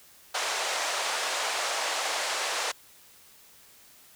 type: band-pass noise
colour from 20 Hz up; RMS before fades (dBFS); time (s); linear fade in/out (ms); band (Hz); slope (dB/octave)
pink; -30; 0.34-2.72; 10; 560 to 8400; 24
effects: white hiss -55 dBFS RMS until 4.15 s